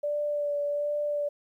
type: tone with vibrato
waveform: sine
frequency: 584 Hz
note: D5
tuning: 10 cents flat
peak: -26 dBFS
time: 0.03-1.29 s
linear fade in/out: 10 ms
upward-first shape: sine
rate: 1.3 Hz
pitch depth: 17 cents each way
effects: 11-bit